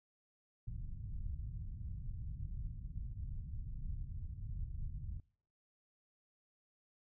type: low-pass noise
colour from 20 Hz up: pink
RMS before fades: -43 dBFS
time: 0.67-5.2 s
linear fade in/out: 2 ms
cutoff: 130 Hz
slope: 24 dB/octave
effects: noise-tail reverb RT60 0.5 s tail -23 dB re dry